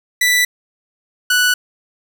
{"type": "tone pair in turn", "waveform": "sawtooth", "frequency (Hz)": [1975.5, 1480], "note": ["B6", "F#6"], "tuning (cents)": [0, 0], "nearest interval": "perfect fourth", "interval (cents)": 500, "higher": "first", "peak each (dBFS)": -8, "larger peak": "neither", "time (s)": [[0.21, 0.45], [1.3, 1.54]], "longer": "neither", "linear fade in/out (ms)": 5, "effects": []}